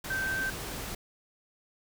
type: tone in noise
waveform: sine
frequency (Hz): 1556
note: G6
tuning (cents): -13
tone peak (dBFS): -29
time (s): 0.1-0.5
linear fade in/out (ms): 5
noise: pink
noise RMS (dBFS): -38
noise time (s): 0.04-0.95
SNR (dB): +6
effects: none

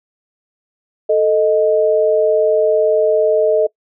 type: tone pair together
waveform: sine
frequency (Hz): 440 / 622.3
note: A4 / D#5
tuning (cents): 0 / 0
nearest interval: tritone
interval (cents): 600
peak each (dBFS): -13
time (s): 1.09-3.67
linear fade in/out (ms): 10
effects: noise-tail reverb RT60 0.1 s tail -23 dB re dry

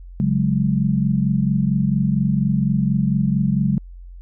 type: chord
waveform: sine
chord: C# suspended fourth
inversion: none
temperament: equal with one note detuned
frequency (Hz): 138.59 / 183.4 / 207.7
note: C#3 / F#3 / G#3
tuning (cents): 0 / -15 / 0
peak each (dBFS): -20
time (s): 0.2-3.78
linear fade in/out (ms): 0
effects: added 44 Hz sine -35 dBFS peak until 4.21 s

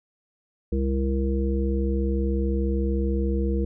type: harmonic tone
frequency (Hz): 66.9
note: C2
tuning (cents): +39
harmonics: 1 / 3 / 5 / 7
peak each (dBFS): -23 / -28 / -30 / -31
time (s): 0.72-3.65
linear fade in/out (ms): 5
effects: none

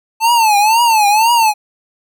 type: tone with vibrato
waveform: square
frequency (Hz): 880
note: A5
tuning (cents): 0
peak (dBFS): -9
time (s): 0.2-1.54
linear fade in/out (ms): 50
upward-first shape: triangle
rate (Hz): 2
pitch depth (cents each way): 160
effects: none

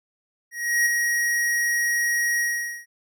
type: tone with ADSR envelope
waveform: square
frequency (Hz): 1893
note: A#6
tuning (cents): +26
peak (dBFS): -17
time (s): 0.51-2.86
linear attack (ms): 350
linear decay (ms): 10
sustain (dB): -4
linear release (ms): 460
effects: none

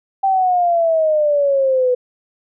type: exponential sweep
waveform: sine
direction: down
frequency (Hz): 784 to 493.9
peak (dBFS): -12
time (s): 0.23-1.95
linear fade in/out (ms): 10
effects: none

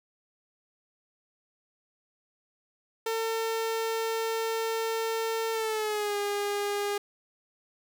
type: tone with pitch glide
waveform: sawtooth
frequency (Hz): 450 to 407.9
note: A4 to G#4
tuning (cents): +39 to -31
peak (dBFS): -24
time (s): 3.06-6.98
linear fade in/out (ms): 5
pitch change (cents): -170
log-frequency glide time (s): 5.52-6.17
effects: none

